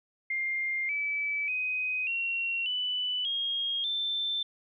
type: tone with pitch steps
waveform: sine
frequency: 2111 / 2302 / 2510 / 2738 / 2985 / 3256 / 3550 Hz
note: C7 / D7 / D#7 / F7 / F#7 / G#7 / A7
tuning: +15 / -35 / +15 / -35 / +15 / -35 / +15 cents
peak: -28 dBFS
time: 0.3-4.43 s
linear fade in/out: 5 ms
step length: 590 ms
effects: none